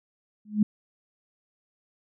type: tone with exponential growth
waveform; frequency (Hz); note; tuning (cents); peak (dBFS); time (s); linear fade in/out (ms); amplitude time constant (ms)
sine; 210.7; G#3; +25; -14; 0.45-0.63; 5; 39
effects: none